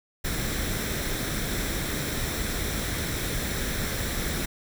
pink noise with comb filter, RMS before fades -29 dBFS, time 0.24-4.46 s, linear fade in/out 10 ms, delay 0.53 ms, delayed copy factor +0.5, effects none

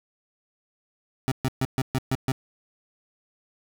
25% pulse tone bursts, 131.4 Hz, C3, 8 cents sharp, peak -18 dBFS, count 7, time 1.28-2.319 s, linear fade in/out 0 ms, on 37 ms, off 130 ms, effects none

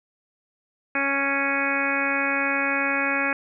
harmonic tone, 277.2 Hz, C#4, in tune, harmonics 1 / 2 / 3 / 4 / 5 / 6 / 7 / 8 / 9, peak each -30 / -31 / -33 / -33 / -30 / -27 / -33 / -28 / -29 dBFS, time 0.95-3.33 s, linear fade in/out 2 ms, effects none

